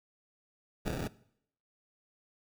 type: noise with sample-and-hold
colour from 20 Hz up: pink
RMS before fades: -35 dBFS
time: 0.85-1.08 s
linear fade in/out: 10 ms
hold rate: 1050 Hz
effects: noise-tail reverb RT60 0.7 s tail -20 dB re dry